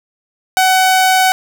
sawtooth tone, 751 Hz, F#5, 26 cents sharp, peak -5 dBFS, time 0.57-1.32 s, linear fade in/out 0 ms, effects none

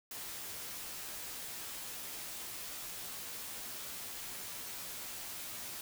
white noise with comb filter, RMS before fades -44 dBFS, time 0.11-5.81 s, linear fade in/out 2 ms, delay 14 ms, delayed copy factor -0.6, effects none

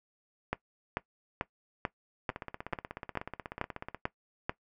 two click trains, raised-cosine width 0.5 ms, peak -15 / -23 dBFS, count 10 / 28, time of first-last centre 0.53-4.495 / 2.3-3.946 s, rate 2.27 / 16.4 Hz, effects noise-tail reverb RT60 0.1 s tail -18 dB re dry

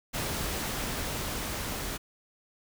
pink noise with level ramp, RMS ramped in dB -32 to -35 dBFS, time 0.13-1.98 s, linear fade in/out 20 ms, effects none

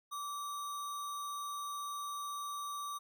sine tone with sample-and-hold, 1162 Hz, D6, 19 cents flat, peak -38 dBFS, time 0.11-2.99 s, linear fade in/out 20 ms, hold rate 4900 Hz, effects none

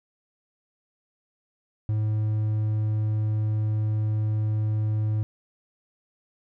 triangle tone, 107.5 Hz, A2, 40 cents flat, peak -20 dBFS, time 1.89-5.23 s, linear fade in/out 0 ms, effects none

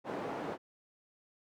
white band-pass noise, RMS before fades -39 dBFS, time 0.04-0.58 s, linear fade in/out 50 ms, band 200 to 700 Hz, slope 12 dB/octave, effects none

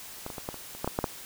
clicks, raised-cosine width 1 ms, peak -21 / -24 / -22 / -18 / -26 / -29 / -15 / -14 / -12 / -12 dBFS, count 10, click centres 0.264 / 0.302 / 0.382 / 0.489 / 0.543 / 0.75 / 0.845 / 0.876 / 0.989 / 1.042 s, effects white hiss -44 dBFS RMS until 1.25 s

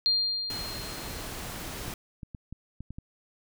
sine tone with exponential decay, 4200 Hz, C8, 6 cents sharp, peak -20 dBFS, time 0.06-1.54 s, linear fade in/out 0 ms, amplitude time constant 320 ms
pink noise, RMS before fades -38 dBFS, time 0.5-1.94 s, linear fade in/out 2 ms
clicks, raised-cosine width 5 ms, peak -27 dBFS, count 7, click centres 1.881 / 2.232 / 2.348 / 2.526 / 2.806 / 2.906 / 2.985 s
effects none

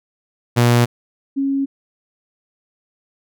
sawtooth / sine tone pair in turn, 120 / 274.4 Hz, B2 / C#4, -49 / -17 cents, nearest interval octave + major second, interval 1432 cents, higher second, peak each -7 / -16 dBFS, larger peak first, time 0.56-0.86 / 1.36-1.66 s, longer neither, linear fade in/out 20 ms, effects none

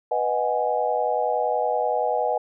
sine chord, G# minor seventh, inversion first, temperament equal, 493.9 / 622.3 / 740 / 830.6 Hz, B4 / D#5 / F#5 / G#5, 0 / 0 / 0 / 0 cents, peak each -26 dBFS, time 0.11-2.38 s, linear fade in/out 5 ms, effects none

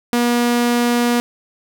sawtooth tone, 240 Hz, B3, 49 cents flat, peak -10 dBFS, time 0.13-1.2 s, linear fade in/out 0 ms, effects none

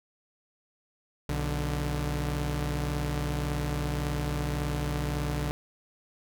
sawtooth tone pair together, 61.74 / 147.06 Hz, B1 / D3, 0 / +3 cents, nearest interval octave + minor third, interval 1503 cents, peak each -27 dBFS, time 1.29-5.51 s, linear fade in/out 0 ms, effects none

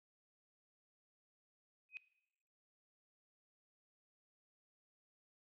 sine tone with exponential growth, 2516 Hz, D#7, 19 cents sharp, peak -39 dBFS, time 1.89-1.97 s, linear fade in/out 0 ms, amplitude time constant 17 ms, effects noise-tail reverb RT60 0.9 s tail -20 dB re dry + low-pass 4000 Hz 12 dB/octave

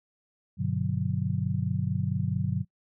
sine chord, G major seventh, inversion none, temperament just, 98 / 122.5 / 147 / 183.75 Hz, G2 / B2 / D3 / F#3, 0 / -14 / +2 / -12 cents, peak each -31 dBFS, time 0.57-2.65 s, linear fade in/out 50 ms, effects noise-tail reverb RT60 0.1 s tail -25 dB re dry

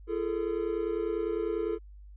triangle tone cluster, 341.1 / 418.6 / 448.6 Hz, F4 / G#4 / A4, -41 / +14 / +34 cents, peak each -31 dBFS, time 0.07-1.79 s, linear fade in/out 50 ms, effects added 50 Hz sine -46 dBFS peak until 2.16 s + resampled to 8000 Hz

